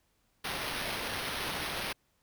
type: noise with sample-and-hold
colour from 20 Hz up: white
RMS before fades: -36 dBFS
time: 0.44-1.93 s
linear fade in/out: 10 ms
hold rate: 7350 Hz
effects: pink hiss -73 dBFS RMS until 2.22 s